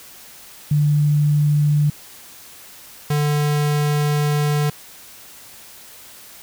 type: tone pair in turn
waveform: sine / square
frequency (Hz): 147.8 / 147.8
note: D3 / D3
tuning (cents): +11 / +11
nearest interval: unison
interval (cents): 0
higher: neither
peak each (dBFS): -13 / -17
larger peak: first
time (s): 0.71-1.9 / 3.1-4.7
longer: second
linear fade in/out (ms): 5
effects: white hiss -42 dBFS RMS until 6.42 s